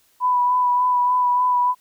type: tone with vibrato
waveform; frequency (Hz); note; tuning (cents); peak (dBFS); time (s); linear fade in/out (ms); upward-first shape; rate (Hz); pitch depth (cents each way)
sine; 990; B5; +4; -15; 0.2-1.75; 50; sine; 3.4; 19
effects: white hiss -60 dBFS RMS until 1.8 s